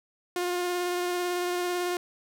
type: tone with vibrato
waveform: sawtooth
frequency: 355.5 Hz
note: F4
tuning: 31 cents sharp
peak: -23 dBFS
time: 0.36-1.97 s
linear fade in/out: 2 ms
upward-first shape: sine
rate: 18 Hz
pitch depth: 14 cents each way
effects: none